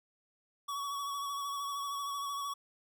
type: tone with vibrato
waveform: square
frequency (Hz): 1126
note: C#6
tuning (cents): +27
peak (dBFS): -36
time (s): 0.68-2.54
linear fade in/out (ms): 10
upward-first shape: sine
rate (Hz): 13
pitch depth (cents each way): 27
effects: none